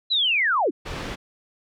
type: linear sweep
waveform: sine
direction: down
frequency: 4065 to 226.4 Hz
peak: -18 dBFS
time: 0.1-0.71 s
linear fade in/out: 20 ms
type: low-pass noise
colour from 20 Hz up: pink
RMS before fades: -32 dBFS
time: 0.85-1.16 s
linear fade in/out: 20 ms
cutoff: 3900 Hz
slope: 12 dB/octave
effects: none